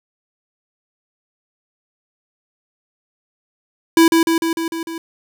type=tone with echo; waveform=square; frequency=329.6 Hz; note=E4; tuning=in tune; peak=-8 dBFS; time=3.97-4.08 s; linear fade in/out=2 ms; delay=150 ms; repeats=6; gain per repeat=-3 dB; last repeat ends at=4.98 s; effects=none